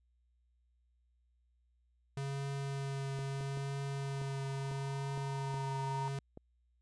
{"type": "tone with vibrato", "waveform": "square", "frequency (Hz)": 137.8, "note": "C#3", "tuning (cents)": -10, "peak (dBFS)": -37, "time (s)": [2.17, 6.19], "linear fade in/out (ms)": 2, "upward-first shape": "triangle", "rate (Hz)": 0.76, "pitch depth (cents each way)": 15}
{"type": "tone with exponential growth", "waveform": "sine", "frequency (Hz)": 932.3, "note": "A#5", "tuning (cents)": 0, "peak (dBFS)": -36, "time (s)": [2.4, 6.08], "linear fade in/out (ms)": 0, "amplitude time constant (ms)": 800}
{"type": "clicks", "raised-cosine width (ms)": 2, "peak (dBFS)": -35, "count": 8, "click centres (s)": [3.19, 3.408, 3.573, 4.216, 4.714, 5.176, 5.543, 6.374]}
{"effects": ["added 60 Hz sine -70 dBFS peak until 6.81 s", "resampled to 22050 Hz"]}